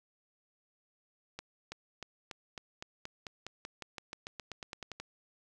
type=accelerating click train; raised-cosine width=0.2 ms; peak=-24 dBFS; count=21; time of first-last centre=1.39-5 s; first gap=330 ms; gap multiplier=0.93; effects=none